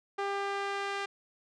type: tone with band-pass filter sweep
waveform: sawtooth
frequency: 398.3 Hz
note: G4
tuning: 28 cents sharp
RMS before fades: -34 dBFS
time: 0.18-1.06 s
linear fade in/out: 10 ms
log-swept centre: 1000 to 1900 Hz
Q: 0.75
effects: resampled to 22050 Hz